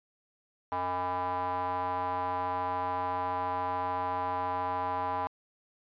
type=tone with band-pass filter; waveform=square; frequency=90.7 Hz; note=F#2; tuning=34 cents flat; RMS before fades=-32 dBFS; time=0.72-5.27 s; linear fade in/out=0 ms; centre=920 Hz; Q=6.6; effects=resampled to 11025 Hz